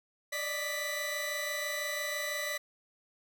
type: tone cluster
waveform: sawtooth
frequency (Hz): 588 / 614 / 1976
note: D5 / D#5 / B6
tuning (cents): +2 / -23 / 0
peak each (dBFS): -35 / -40 / -31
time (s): 0.32-2.58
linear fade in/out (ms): 10
effects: none